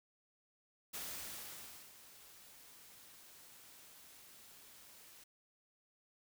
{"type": "noise with ADSR envelope", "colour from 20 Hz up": "white", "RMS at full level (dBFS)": -44, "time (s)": [0.93, 5.24], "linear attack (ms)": 15, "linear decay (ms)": 960, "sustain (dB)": -15, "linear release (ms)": 6, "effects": []}